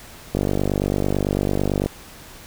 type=click train; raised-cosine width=2 ms; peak=-7 dBFS; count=75; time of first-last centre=0.35-1.86 s; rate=49 Hz; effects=pink hiss -42 dBFS RMS until 2.46 s